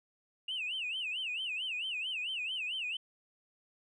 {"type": "tone with vibrato", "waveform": "sine", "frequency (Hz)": 2769, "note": "F7", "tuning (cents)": -15, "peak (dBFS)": -33, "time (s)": [0.48, 2.97], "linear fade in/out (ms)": 5, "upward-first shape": "sine", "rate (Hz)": 4.5, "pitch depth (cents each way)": 210, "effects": ["tanh soft clip ceiling -30 dBFS"]}